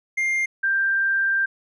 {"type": "tone pair in turn", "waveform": ["triangle", "sine"], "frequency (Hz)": [2110, 1580.7], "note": ["C7", "G6"], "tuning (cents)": [14, 14], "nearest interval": "perfect fourth", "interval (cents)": 500, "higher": "first", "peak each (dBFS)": -18, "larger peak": "neither", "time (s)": [[0.17, 0.46], [0.63, 1.46]], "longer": "second", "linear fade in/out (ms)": 10, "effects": ["resampled to 24000 Hz"]}